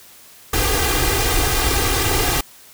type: noise with comb filter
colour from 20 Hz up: pink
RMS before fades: -18 dBFS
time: 0.53-2.41 s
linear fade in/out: 5 ms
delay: 2.5 ms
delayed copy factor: +1
effects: white hiss -45 dBFS RMS until 2.73 s